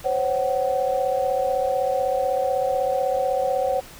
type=tone cluster; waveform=sine; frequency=517 / 553 / 751 Hz; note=C5 / C#5 / F#5; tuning=-21 / -4 / +26 cents; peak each=-24 dBFS; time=0.04-3.81 s; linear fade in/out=20 ms; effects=pink hiss -43 dBFS RMS until 3.99 s